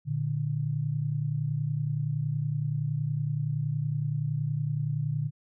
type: tone pair together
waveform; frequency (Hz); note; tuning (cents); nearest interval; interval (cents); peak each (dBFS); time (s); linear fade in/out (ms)
sine; 118.1 / 148.8; A#2 / D3; +23 / +23; major third; 400; -31 / -28; 0.05-5.31; 50
effects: none